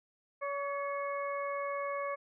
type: harmonic tone with a mistuned harmonic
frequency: 565 Hz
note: C#5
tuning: 33 cents sharp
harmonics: 1 / 2 / 3 / 4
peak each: -36 / -37 / -47 / -44 dBFS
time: 0.41-2.16 s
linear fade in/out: 20 ms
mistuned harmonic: 4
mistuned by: -53 cents
effects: none